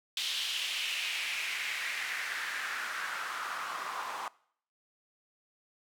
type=noise with band-pass filter sweep; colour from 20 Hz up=white; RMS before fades=-36 dBFS; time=0.17-4.28 s; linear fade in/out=2 ms; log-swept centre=3400 to 1000 Hz; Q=3; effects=noise-tail reverb RT60 0.6 s tail -22 dB re dry